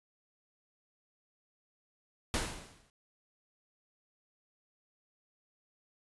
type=noise with exponential decay; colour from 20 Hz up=pink; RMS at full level=-30 dBFS; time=2.34-2.9 s; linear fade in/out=1 ms; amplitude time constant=120 ms; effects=resampled to 24000 Hz